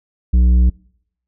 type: tone with tanh clipping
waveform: sine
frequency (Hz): 61.2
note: B1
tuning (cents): -15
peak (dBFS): -10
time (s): 0.33-0.7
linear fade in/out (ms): 10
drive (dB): 8
effects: noise-tail reverb RT60 0.7 s tail -25 dB re dry